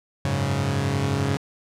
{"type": "chord", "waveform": "sawtooth", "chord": "F# suspended second", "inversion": "none", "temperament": "equal", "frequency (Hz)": [92.5, 103.83, 138.59], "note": ["F#2", "G#2", "C#3"], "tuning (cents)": [0, 0, 0], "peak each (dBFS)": [-24, -23, -20], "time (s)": [0.25, 1.37], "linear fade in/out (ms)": 0, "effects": ["low-pass 9000 Hz 12 dB/octave"]}